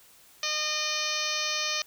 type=harmonic tone; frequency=610 Hz; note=D#5; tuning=34 cents flat; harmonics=1 / 2 / 3 / 4 / 5 / 6 / 7 / 8 / 9 / 10; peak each=-40 / -37 / -38 / -34 / -36 / -37 / -35 / -38 / -36 / -35 dBFS; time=0.43-1.82 s; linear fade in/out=2 ms; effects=white hiss -56 dBFS RMS until 1.86 s